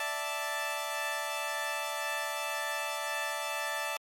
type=chord; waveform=15% pulse; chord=D suspended second; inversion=none; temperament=equal; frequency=587.3 / 659.3 / 880 Hz; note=D5 / E5 / A5; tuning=0 / 0 / 0 cents; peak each=-31 / -32 / -29 dBFS; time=0-3.97 s; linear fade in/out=2 ms; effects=MP3 64 kbps